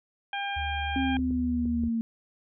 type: harmonic tone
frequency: 801 Hz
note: G5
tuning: 37 cents sharp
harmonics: 1 / 2 / 3 / 4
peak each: -32 / -35 / -37 / -38 dBFS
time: 0.33-1.17 s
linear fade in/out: 2 ms
type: tone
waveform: sine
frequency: 74.6 Hz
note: D2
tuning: 28 cents sharp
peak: -32 dBFS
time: 0.56-1.89 s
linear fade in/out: 10 ms
type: exponential sweep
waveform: sine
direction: down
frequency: 268.1 to 226.5 Hz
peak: -25 dBFS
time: 0.96-2.01 s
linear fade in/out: 0 ms
type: clicks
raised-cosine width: 3 ms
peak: -27 dBFS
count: 4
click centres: 1.191 / 1.309 / 1.656 / 1.837 s
effects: none